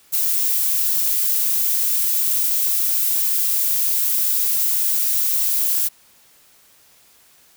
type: noise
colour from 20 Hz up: violet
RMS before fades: -19 dBFS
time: 0.12-5.89 s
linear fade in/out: 20 ms
effects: white hiss -53 dBFS RMS until 7.56 s